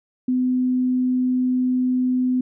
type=tone; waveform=sine; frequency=253.2 Hz; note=B3; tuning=43 cents sharp; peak=-17 dBFS; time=0.28-2.41 s; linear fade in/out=5 ms; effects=none